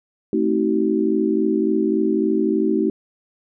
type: chord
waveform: sine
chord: A diminished seventh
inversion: none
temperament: just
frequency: 220 / 264 / 316.8 / 380.2 Hz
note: A3 / C4 / Eb4 / Gb4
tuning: 0 / +16 / +31 / +47 cents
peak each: -22 / -26 / -20 / -21 dBFS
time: 0.33-2.9 s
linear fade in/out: 2 ms
effects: none